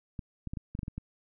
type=clicks; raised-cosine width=5 ms; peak=-24 dBFS; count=9; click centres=0.192 / 0.473 / 0.535 / 0.572 / 0.751 / 0.791 / 0.832 / 0.881 / 0.98 s; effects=none